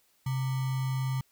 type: tone with sample-and-hold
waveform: sine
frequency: 131.5 Hz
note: C3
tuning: 9 cents sharp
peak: -27 dBFS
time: 0.26-1.21 s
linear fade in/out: 5 ms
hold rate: 1050 Hz
effects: white hiss -68 dBFS RMS until 1.31 s